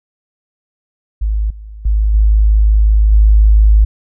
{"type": "tone with level steps", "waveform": "sine", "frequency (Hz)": 52.8, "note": "G#1", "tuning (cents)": 29, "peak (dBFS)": [-12, -28, -9, -6, -4], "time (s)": [1.21, 3.85], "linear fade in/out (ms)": 10, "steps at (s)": [1.5, 1.85, 2.14, 3.12], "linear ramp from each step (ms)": 5, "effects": []}